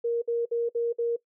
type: tone bursts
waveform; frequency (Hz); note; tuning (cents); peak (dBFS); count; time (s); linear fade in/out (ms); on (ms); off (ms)
sine; 468.7; A#4; +9; -23; 5; 0.04-1.164; 10; 180; 56
effects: noise-tail reverb RT60 0.1 s tail -19 dB re dry